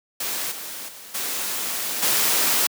white noise with level steps, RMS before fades -27 / -34 / -41 / -27 / -20 dBFS, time 0.2-2.67 s, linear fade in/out 5 ms, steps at 0.51 / 0.88 / 1.14 / 2.02 s, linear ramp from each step 10 ms, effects high-pass 200 Hz 12 dB/octave

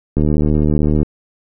click train, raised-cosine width 3 ms, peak -3 dBFS, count 66, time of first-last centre 0.17-1.03 s, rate 75.6 Hz, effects none

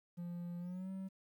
triangle tone with pitch glide, 173.9 to 190.74 Hz, F3 to G3, -7 to -47 cents, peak -39 dBFS, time 0.17-1.09 s, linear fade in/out 20 ms, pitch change +160 cents, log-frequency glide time 0.59-0.9 s, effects 12-bit

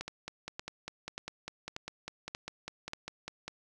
two click trains, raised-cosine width 0.2 ms, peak -20 / -22 dBFS, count 6 / 18, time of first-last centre 0.01-2.934 / 0.08-3.48 s, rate 1.71 / 5 Hz, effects none

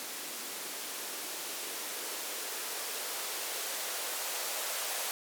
violet noise with band-pass filter sweep, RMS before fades -38 dBFS, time 0-5.11 s, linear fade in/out 0 ms, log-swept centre 290 to 570 Hz, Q 1.6, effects none

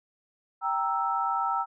sine chord, E diminished, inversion first, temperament equal, 784 / 932.3 / 1318.5 Hz, G5 / Bb5 / E6, 0 / 0 / 0 cents, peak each -30 / -30 / -28 dBFS, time 0.61-1.66 s, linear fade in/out 50 ms, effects none

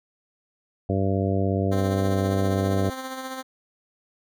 harmonic tone, 97.1 Hz, G2, 16 cents flat, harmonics 1 / 2 / 3 / 4 / 5 / 6 / 7, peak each -24 / -27 / -29 / -30 / -31 / -32 / -32 dBFS, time 0.89-2.9 s, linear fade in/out 5 ms
10% pulse tone with tremolo, 261.6 Hz, C4, in tune, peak -22 dBFS, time 1.71-3.43 s, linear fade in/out 20 ms, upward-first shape sine, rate 15 Hz, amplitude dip 40%
effects none

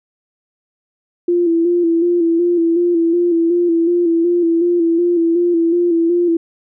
sine tone with vibrato, 340.9 Hz, F4, 42 cents flat, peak -11 dBFS, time 1.28-6.37 s, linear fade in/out 5 ms, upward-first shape square, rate 2.7 Hz, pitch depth 41 cents each way, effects none

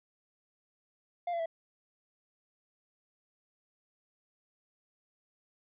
triangle tone with pitch steps, 700 / 678.9 / 658.4 Hz, F5 / F5 / E5, +4 / -49 / -2 cents, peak -29 dBFS, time 1.27-1.459 s, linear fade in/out 5 ms, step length 63 ms, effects resampled to 8000 Hz

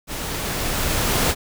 pink noise with level ramp, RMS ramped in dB -29 to -18 dBFS, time 0.07-1.35 s, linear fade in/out 50 ms, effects none

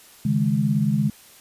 sine chord, C# suspended second, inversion none, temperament just, 138.59 / 155.92 / 207.9 Hz, C#3 / D#3 / G#3, 0 / +4 / +2 cents, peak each -23 / -23 / -21 dBFS, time 0.25-1.1 s, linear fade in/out 5 ms, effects white hiss -49 dBFS RMS until 1.4 s + resampled to 32000 Hz

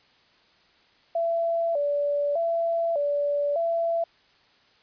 sine tone with vibrato, 622.3 Hz, D#5, in tune, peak -22 dBFS, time 1.15-4.04 s, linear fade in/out 5 ms, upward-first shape square, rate 0.83 Hz, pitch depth 130 cents each way, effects white hiss -60 dBFS RMS until 4.82 s + resampled to 11025 Hz

